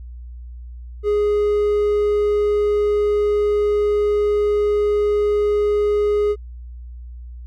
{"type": "tone", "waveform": "triangle", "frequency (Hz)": 415.3, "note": "G#4", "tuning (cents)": 0, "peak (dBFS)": -13, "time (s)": [1.03, 6.36], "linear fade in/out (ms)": 50, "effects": ["added 60 Hz sine -32 dBFS peak until 7.46 s"]}